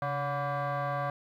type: tone with frequency modulation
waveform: sine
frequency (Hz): 293.7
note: D4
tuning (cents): 0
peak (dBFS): -27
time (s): 0.02-1.1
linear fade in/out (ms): 2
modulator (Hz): 431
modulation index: 2.6
effects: tanh soft clip ceiling -27 dBFS + 11-bit